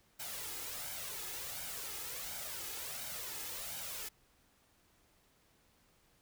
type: noise with flanger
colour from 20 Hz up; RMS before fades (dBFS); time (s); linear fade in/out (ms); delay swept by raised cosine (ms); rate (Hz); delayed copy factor
white; -43; 0.19-4.09; 10; 1.3 to 2.4; 1.4; +0.55
effects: pink hiss -70 dBFS RMS until 6.21 s